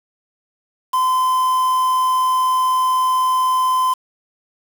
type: tone with quantisation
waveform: triangle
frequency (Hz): 1026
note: C6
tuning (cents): -34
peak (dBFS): -12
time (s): 0.93-3.94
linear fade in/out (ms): 10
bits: 5
effects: none